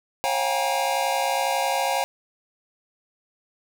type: tone cluster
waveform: square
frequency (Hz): 543 / 705 / 775 / 827 / 950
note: C#5 / F5 / G5 / G#5 / A#5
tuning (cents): -36 / +16 / -20 / -8 / +33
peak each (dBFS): -29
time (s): 0.24-2.04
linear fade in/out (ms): 0
effects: none